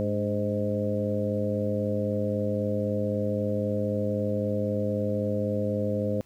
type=harmonic tone with a mistuned harmonic; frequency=103.83 Hz; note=G#2; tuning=in tune; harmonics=1 / 2 / 3 / 4 / 5 / 6; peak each=-31 / -30 / -35 / -36 / -29 / -36 dBFS; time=0-6.21 s; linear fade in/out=0 ms; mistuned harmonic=3; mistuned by=-64 cents; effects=pink hiss -61 dBFS RMS until 6.25 s